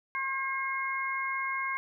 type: harmonic tone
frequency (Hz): 537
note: C5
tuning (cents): +45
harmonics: 2 / 3 / 4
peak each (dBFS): -33 / -37 / -33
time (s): 0.15-1.77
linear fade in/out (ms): 0
effects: none